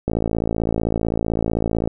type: click train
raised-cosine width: 2 ms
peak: -7 dBFS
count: 101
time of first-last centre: 0.08-1.875 s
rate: 55.7 Hz
effects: none